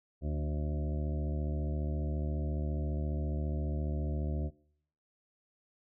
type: harmonic tone with a mistuned harmonic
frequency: 74.6 Hz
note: D2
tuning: 28 cents sharp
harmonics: 1 / 2 / 3 / 4 / 5 / 7 / 8 / 9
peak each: -32 / -38 / -42 / -44 / -46 / -49 / -50 / -51 dBFS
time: 0.21-4.51 s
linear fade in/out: 50 ms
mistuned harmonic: 3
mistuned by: +19 cents
effects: noise-tail reverb RT60 0.7 s tail -24 dB re dry